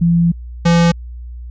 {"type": "tone pair in turn", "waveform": ["sine", "square"], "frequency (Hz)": [170, 170], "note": ["F3", "F3"], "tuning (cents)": [-46, -46], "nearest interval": "unison", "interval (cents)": 0, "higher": "neither", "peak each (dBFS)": -9, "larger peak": "neither", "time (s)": [[0.01, 0.32], [0.65, 0.92]], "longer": "first", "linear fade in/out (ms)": 10, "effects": ["added 60 Hz sine -27 dBFS peak until 1.5 s", "resampled to 16000 Hz"]}